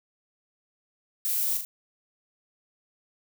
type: noise with echo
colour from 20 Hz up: violet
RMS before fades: -28 dBFS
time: 1.25-1.57 s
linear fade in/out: 0 ms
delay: 40 ms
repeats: 2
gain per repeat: -5 dB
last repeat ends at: 1.65 s
effects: none